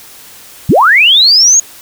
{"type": "linear sweep", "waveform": "sine", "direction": "up", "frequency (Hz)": [86.2, 6740], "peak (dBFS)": -3, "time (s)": [0.69, 1.6], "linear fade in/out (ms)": 5, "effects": ["white hiss -35 dBFS RMS until 1.81 s"]}